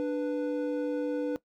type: tone pair together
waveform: triangle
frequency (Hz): 295.1 / 493.7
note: D4 / B4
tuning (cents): +8 / -1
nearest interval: major sixth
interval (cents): 891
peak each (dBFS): -28 / -29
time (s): 0-1.36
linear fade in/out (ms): 0
effects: noise-tail reverb RT60 0.1 s tail -18 dB re dry